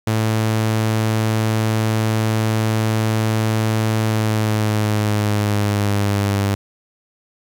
sawtooth tone with pitch glide, 110 to 100.29 Hz, A2 to G2, 0 to +40 cents, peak -12 dBFS, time 0.07-6.55 s, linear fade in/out 5 ms, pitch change -160 cents, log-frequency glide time 4.03-6.37 s, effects 8-bit

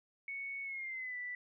sine tone with pitch glide, 2217 to 1975.1 Hz, C#7 to B6, 0 to 0 cents, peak -39 dBFS, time 0.28-1.35 s, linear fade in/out 2 ms, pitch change -200 cents, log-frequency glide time 0.63-1.17 s, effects none

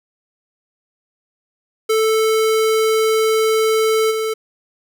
square tone with level steps, 440 Hz, A4, in tune, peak -14 / -19 dBFS, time 1.89-4.34 s, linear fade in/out 10 ms, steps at 4.1 s, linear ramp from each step 20 ms, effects none

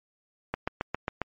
click train, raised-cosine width 0.5 ms, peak -13 dBFS, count 6, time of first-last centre 0.54-1.217 s, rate 7.39 Hz, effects MP3 32 kbps

